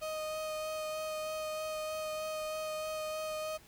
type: tone with vibrato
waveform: 35% pulse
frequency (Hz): 622.3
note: D#5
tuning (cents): 0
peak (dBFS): -34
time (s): 0.01-3.58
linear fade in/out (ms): 20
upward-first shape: sine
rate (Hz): 3.2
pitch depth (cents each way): 10
effects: pink hiss -59 dBFS RMS until 3.67 s